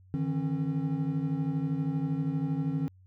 triangle tone cluster, 148.9 / 161.5 / 269.8 Hz, D3 / E3 / C#4, +24 / -35 / -47 cents, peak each -30 dBFS, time 0.14-2.88 s, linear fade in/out 0 ms, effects added 93 Hz sine -54 dBFS peak until 3.06 s

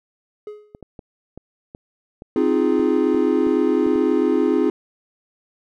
triangle tone with exponential decay, 420 Hz, G#4, 19 cents sharp, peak -26 dBFS, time 0.47-0.81 s, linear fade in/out 2 ms, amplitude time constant 73 ms
clicks, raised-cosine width 2 ms, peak -23 dBFS, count 11, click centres 0.749 / 0.827 / 0.992 / 1.376 / 1.749 / 2.221 / 2.796 / 3.146 / 3.469 / 3.865 / 3.957 s
triangle chord, F minor seventh, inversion second, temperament equal, 261.6 / 311.1 / 349.2 / 415.3 Hz, C4 / Eb4 / F4 / Ab4, 0 / 0 / 0 / 0 cents, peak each -19 dBFS, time 2.36-4.7 s, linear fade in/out 2 ms
effects none

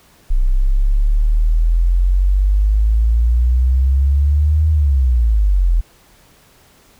sine exponential two-way sweep, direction up then down, 30.87 to 78.8 to 40.41 Hz, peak -10 dBFS, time 0.3-5.81 s, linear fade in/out 10 ms, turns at 4.7 s, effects pink hiss -50 dBFS RMS until 6.99 s

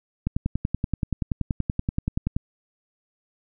click train, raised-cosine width 5 ms, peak -11 dBFS, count 23, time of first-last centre 0.27-2.365 s, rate 10.5 Hz, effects none

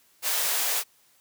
white high-pass noise, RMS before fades -26 dBFS, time 0.22-0.84 s, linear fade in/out 50 ms, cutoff 460 Hz, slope 24 dB/octave, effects white hiss -62 dBFS RMS until 1.2 s + high-pass 80 Hz 12 dB/octave

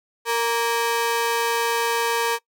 sawtooth ring-modulated tone, 698.5 Hz, F5, in tune, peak -13 dBFS, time 0.25-2.39 s, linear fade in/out 50 ms, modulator 235 Hz, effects noise-tail reverb RT60 0.1 s tail -21 dB re dry

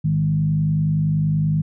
sine tone with frequency modulation, 155.56 Hz, D#3, in tune, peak -16 dBFS, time 0.04-1.62 s, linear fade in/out 10 ms, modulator 50.5 Hz, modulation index 0.62, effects none

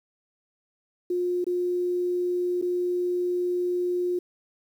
sine tone with dropouts, 356.5 Hz, F4, 36 cents sharp, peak -23 dBFS, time 1.1-4.19 s, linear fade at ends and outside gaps 5 ms, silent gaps 1.443-1.466 / 2.615-2.623 s, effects 9-bit

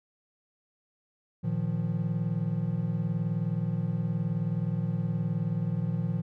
triangle chord, Bb suspended fourth, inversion none, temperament equal with one note detuned, 114.8 / 155.56 / 174.61 Hz, Bb2 / Eb3 / F3, -26 / 0 / 0 cents, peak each -30 / -29 / -29 dBFS, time 1.43-6.22 s, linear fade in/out 20 ms, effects none

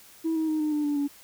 sine tone with pitch steps, 324.4 / 317.5 / 310.8 / 304.3 / 297.8 / 291.5 / 285.4 Hz, E4 / D#4 / D#4 / D#4 / D4 / D4 / D4, -28 / +35 / -2 / -38 / +24 / -13 / -49 cents, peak -22 dBFS, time 0.24-1.08 s, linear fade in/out 20 ms, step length 120 ms, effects tanh soft clip ceiling -21 dBFS + white hiss -52 dBFS RMS until 1.23 s

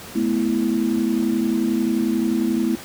sine chord, A suspended second, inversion none, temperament equal with one note detuned, 215.6 / 246.9 / 329.6 Hz, A3 / B3 / E4, -35 / 0 / 0 cents, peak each -22 dBFS, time 0.15-2.76 s, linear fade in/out 10 ms, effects pink hiss -37 dBFS RMS until 2.84 s + high-pass 80 Hz 12 dB/octave

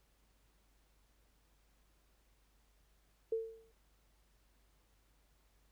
sine tone with exponential decay, 450 Hz, A4, 39 cents sharp, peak -30 dBFS, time 3.32-3.72 s, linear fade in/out 5 ms, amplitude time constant 85 ms, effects added 50 Hz sine -70 dBFS peak until 5.71 s + pink hiss -75 dBFS RMS until 5.71 s

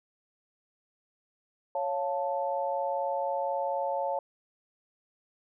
sine chord, Db augmented, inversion none, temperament equal, 554.4 / 698.5 / 880 Hz, Db5 / F5 / A5, 0 / 0 / 0 cents, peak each -31 / -34 / -32 dBFS, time 1.75-4.19 s, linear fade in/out 2 ms, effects none

